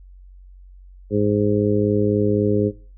harmonic tone, 103.83 Hz, G#2, in tune, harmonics 1 / 2 / 3 / 4 / 5, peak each -23 / -22 / -23 / -20 / -26 dBFS, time 1.1-2.72 s, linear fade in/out 50 ms, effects noise-tail reverb RT60 0.4 s tail -20 dB re dry + added 46 Hz sine -41 dBFS peak until 2.97 s

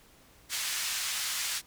white band-pass noise, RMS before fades -33 dBFS, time 0.49-1.62 s, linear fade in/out 50 ms, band 1500 to 7900 Hz, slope 12 dB/octave, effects pink hiss -59 dBFS RMS until 1.66 s

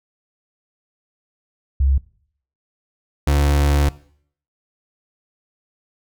sine / 35% pulse tone pair in turn, 67.8 / 71.83 Hz, C#2 / D2, -38 / -38 cents, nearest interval minor second, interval 100 cents, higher second, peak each -13 / -12 dBFS, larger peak second, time 1.8-1.98 / 3.27-3.89 s, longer second, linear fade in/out 5 ms, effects noise-tail reverb RT60 0.6 s tail -20 dB re dry

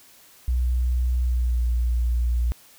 sine tone with pitch glide, 61.74 to 59.67 Hz, B1 to A#1, 0 to +41 cents, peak -19 dBFS, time 0.48-2.52 s, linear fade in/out 0 ms, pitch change -59 cents, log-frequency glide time 1.24-1.58 s, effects white hiss -52 dBFS RMS until 2.78 s

